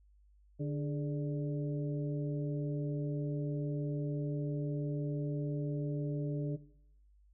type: harmonic tone with a mistuned harmonic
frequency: 146.83 Hz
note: D3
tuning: in tune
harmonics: 1 / 2 / 3 / 4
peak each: -34 / -39 / -43 / -46 dBFS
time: 0.59-6.57 s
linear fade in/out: 20 ms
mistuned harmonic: 3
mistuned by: -84 cents
effects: noise-tail reverb RT60 0.7 s tail -17 dB re dry + added 50 Hz sine -61 dBFS peak until 7.33 s